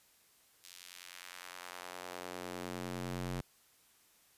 square tone with high-pass filter sweep, 44.9 Hz, F1, 49 cents sharp, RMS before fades -44 dBFS, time 0.64-3.41 s, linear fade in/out 0 ms, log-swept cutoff 4100 to 94 Hz, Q 0.86, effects white hiss -67 dBFS RMS until 4.37 s + resampled to 32000 Hz

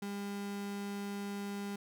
35% pulse tone, 201.3 Hz, G3, 46 cents sharp, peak -36 dBFS, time 0.02-1.76 s, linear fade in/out 5 ms, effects none

